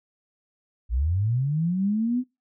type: linear sweep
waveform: sine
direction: up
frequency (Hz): 52.4 to 256.9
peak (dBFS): -21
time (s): 0.89-2.24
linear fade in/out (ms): 50
effects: noise-tail reverb RT60 0.2 s tail -18 dB re dry